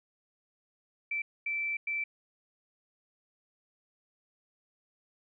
sine tone bursts at uneven times, 2330 Hz, D7, 14 cents flat, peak -30 dBFS, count 3, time 1.11-1.22 / 1.46-1.77 / 1.87-2.04 s, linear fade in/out 5 ms, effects none

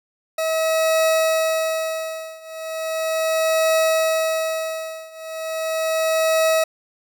40% pulse tone with tremolo, 642 Hz, E5, 46 cents flat, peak -14 dBFS, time 0.38-6.64 s, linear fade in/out 5 ms, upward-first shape triangle, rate 0.37 Hz, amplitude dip 95%, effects none

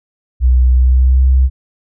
sine tone with pitch glide, 62.7 to 65.1 Hz, B1 to C2, +27 to -8 cents, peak -6 dBFS, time 0.4-1.5 s, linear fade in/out 50 ms, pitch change +65 cents, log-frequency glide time 0.72-1.24 s, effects none

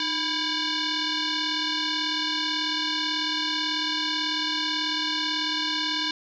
sine tone with frequency modulation, 305.9 Hz, D#4, 29 cents flat, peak -24 dBFS, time 0-6.11 s, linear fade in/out 2 ms, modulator 650 Hz, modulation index 7.1, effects 11-bit

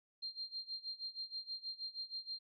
sine tone with tremolo, 4186 Hz, C8, in tune, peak -39 dBFS, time 0.22-2.39 s, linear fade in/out 10 ms, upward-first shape sine, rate 6.3 Hz, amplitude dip 90%, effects none

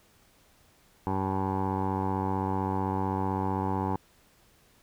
15% pulse tone with low-pass filter, 95.7 Hz, G2, 41 cents flat, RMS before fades -29 dBFS, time 1.07-3.96 s, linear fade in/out 0 ms, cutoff 870 Hz, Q 4.2, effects pink hiss -62 dBFS RMS until 4.82 s

